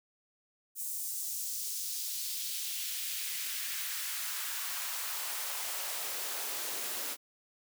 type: noise with high-pass filter sweep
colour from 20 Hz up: white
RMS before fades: -37 dBFS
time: 0.75-7.17 s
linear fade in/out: 50 ms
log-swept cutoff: 8700 to 300 Hz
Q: 1.2
effects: none